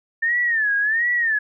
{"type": "tone with vibrato", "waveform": "sine", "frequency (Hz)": 1785, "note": "A6", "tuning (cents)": 24, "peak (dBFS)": -17, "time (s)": [0.22, 1.39], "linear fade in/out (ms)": 10, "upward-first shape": "sine", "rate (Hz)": 1.4, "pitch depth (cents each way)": 150, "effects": []}